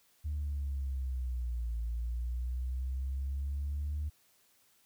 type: exponential two-way sweep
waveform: sine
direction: down then up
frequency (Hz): 75.5 to 56.7 to 75.2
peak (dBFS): -31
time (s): 0.24-4.1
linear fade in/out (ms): 20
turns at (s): 1.79
effects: tanh soft clip ceiling -29 dBFS + white hiss -68 dBFS RMS until 4.85 s